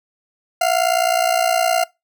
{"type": "ring-modulated tone", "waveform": "40% pulse", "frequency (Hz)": 698.5, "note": "F5", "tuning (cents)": 0, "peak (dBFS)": -11, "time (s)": [0.61, 1.84], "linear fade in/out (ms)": 2, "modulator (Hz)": 29.7, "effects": ["noise-tail reverb RT60 0.2 s tail -22 dB re dry"]}